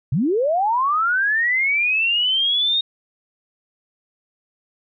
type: linear sweep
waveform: sine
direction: up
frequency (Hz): 110 to 3729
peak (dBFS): -16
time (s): 0.12-2.81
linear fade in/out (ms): 5
effects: none